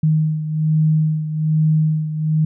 sine beating tone pair, 155.56 / 156.76 Hz, D#3 / D#3, 0 / +13 cents, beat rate 1.2 Hz, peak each -15 / -21 dBFS, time 0.03-2.45 s, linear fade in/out 5 ms, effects none

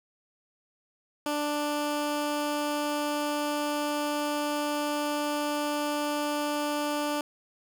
15% pulse tone, 294.6 Hz, D4, 6 cents sharp, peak -21 dBFS, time 1.26-7.21 s, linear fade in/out 2 ms, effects none

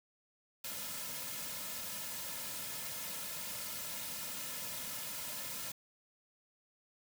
white noise with comb filter, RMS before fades -42 dBFS, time 0.64-5.72 s, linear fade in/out 5 ms, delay 2.6 ms, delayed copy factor -0.75, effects none

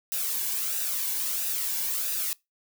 blue noise with flanger, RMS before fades -29 dBFS, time 0.12-2.33 s, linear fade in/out 0 ms, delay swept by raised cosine 0.91 to 1.6 ms, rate 1.5 Hz, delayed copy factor -0.55, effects noise-tail reverb RT60 0.2 s tail -23 dB re dry

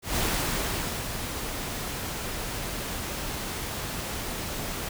pink noise with ADSR envelope, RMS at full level -26 dBFS, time 0.02-4.89 s, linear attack 150 ms, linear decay 890 ms, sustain -7 dB, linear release 6 ms, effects none

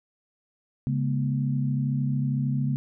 sine tone cluster, 138.8 / 207.6 / 240.8 Hz, C#3 / G#3 / B3, +3 / 0 / -44 cents, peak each -24 / -32 / -30 dBFS, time 0.87-2.76 s, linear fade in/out 0 ms, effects none

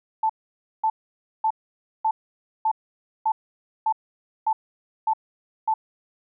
sine tone bursts, 880 Hz, A5, in tune, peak -18 dBFS, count 10, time 0.23-5.74 s, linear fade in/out 5 ms, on 65 ms, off 540 ms, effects none

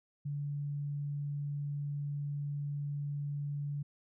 sine tone, 144.2 Hz, D3, 31 cents flat, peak -34 dBFS, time 0.25-3.83 s, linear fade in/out 10 ms, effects none

